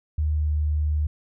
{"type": "tone with pitch glide", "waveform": "sine", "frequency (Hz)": [76.2, 75.5], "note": ["D#2", "D2"], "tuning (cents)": [-36, 48], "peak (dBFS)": -20, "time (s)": [0.18, 1.07], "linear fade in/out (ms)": 5, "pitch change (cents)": -16, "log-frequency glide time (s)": [0.32, 0.51], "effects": []}